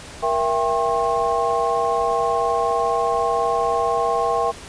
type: tone cluster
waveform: sine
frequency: 471.3 / 667 / 791 / 1076 Hz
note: A#4 / E5 / G5 / C6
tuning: +19 / +20 / +15 / +48 cents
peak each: -23 dBFS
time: 0.22-4.52 s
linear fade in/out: 20 ms
effects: pink hiss -38 dBFS RMS until 4.68 s + resampled to 22050 Hz